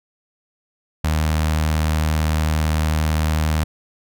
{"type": "tone with notch filter", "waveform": "sawtooth", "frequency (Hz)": 77.78, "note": "D#2", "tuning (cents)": 0, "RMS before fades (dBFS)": -19, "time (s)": [1.04, 3.64], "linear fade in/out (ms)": 5, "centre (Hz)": 380, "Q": 1.3, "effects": []}